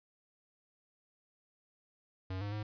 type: tone with pitch steps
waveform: square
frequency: 93.8 / 102.4 / 105.9 Hz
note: F#2 / G#2 / G#2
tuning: +24 / -24 / +34 cents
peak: -37 dBFS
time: 2.3-2.63 s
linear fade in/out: 5 ms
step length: 110 ms
effects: resampled to 11025 Hz + 12-bit